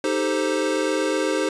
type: chord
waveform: square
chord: A half-diminished seventh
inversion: second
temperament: equal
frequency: 311.1 / 392 / 440 / 523.3 Hz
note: Eb4 / G4 / A4 / C5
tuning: 0 / 0 / 0 / 0 cents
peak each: -26 / -27 / -29 / -26 dBFS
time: 0.04-1.49 s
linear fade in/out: 2 ms
effects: resampled to 22050 Hz